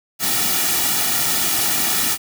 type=noise with comb filter; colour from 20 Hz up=white; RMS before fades=-19 dBFS; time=0.19-2.18 s; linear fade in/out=50 ms; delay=1.9 ms; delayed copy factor=-0.7; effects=none